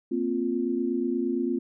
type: chord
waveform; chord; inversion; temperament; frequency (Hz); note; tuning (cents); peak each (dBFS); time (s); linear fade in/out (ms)
sine; Bb suspended second; none; equal; 233.1 / 261.6 / 349.2; Bb3 / C4 / F4; 0 / 0 / 0; -30 / -28 / -28; 0.11-1.59; 10
effects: none